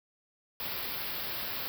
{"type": "band-stop noise", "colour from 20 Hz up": "white", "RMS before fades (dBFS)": -36, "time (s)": [0.6, 1.68], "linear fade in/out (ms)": 0, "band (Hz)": [5200, 12000], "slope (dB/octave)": 96, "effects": []}